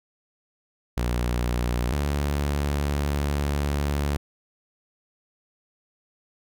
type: tone pair in turn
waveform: sawtooth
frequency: 60.2 / 71.95 Hz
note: B1 / D2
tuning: -44 / -35 cents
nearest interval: minor third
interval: 309 cents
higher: second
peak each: -19 dBFS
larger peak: neither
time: 0.97-1.93 / 1.93-4.17 s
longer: second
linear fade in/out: 5 ms
effects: none